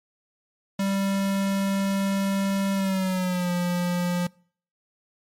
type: tone with pitch glide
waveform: square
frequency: 196 to 176.65 Hz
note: G3 to F3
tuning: 0 to +20 cents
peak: -23 dBFS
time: 0.79-4.27 s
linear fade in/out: 5 ms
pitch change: -180 cents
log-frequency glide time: 2.74-3.51 s
effects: noise-tail reverb RT60 0.5 s tail -25 dB re dry + MP3 64 kbps